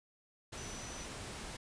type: tone in noise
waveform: sine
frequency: 5970 Hz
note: F#8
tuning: 15 cents sharp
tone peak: -50 dBFS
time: 0.57-1.06 s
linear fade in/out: 10 ms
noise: pink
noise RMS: -45 dBFS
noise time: 0.52-1.57 s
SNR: -8 dB
effects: resampled to 22050 Hz